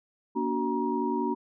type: tone cluster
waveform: sine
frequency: 237.2 / 287.9 / 371.9 / 947 Hz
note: A#3 / D4 / F#4 / A#5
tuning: +30 / -34 / +9 / +27 cents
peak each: -31 dBFS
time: 0.35-1.35 s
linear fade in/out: 20 ms
effects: none